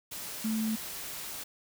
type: tone in noise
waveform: sine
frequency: 220 Hz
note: A3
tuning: in tune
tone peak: -28 dBFS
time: 0.44-0.76 s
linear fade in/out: 10 ms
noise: white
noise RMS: -40 dBFS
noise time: 0.11-1.44 s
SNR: +9 dB
effects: none